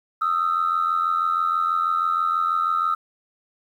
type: tone pair together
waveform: sine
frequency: 1244.5 / 1330.7 Hz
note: D#6 / E6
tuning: 0 / +16 cents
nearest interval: minor second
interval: 116 cents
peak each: -21 dBFS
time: 0.21-2.95 s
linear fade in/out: 10 ms
effects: tanh soft clip ceiling -13 dBFS + 9-bit